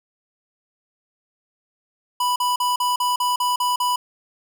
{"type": "tone bursts", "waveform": "square", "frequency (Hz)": 987.8, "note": "B5", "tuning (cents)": 0, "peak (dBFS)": -19, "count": 9, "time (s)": [2.2, 3.96], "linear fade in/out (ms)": 5, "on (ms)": 160, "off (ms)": 40, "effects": []}